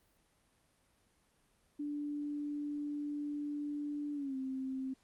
sine tone with pitch glide, 292.6 to 263.7 Hz, D4 to C4, -6 to +14 cents, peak -36 dBFS, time 1.79-4.94 s, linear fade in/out 10 ms, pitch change -180 cents, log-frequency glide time 4.14-4.36 s, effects pink hiss -72 dBFS RMS until 5.03 s + Opus 32 kbps

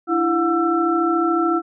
sine tone cluster, 301 / 334.8 / 723 / 1336 Hz, D4 / E4 / F#5 / E6, +43 / +27 / -40 / +23 cents, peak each -27 / -18 / -25 / -21 dBFS, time 0.07-1.62 s, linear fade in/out 50 ms, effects none

